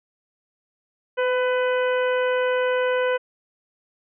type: harmonic tone with a mistuned harmonic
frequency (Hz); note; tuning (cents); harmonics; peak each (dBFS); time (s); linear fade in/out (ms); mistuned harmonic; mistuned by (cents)
500; B4; +21; 1 / 2 / 3 / 4 / 5 / 6; -20 / -29 / -28 / -35 / -36 / -38; 1.17-3.18; 20; 1; +17
effects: none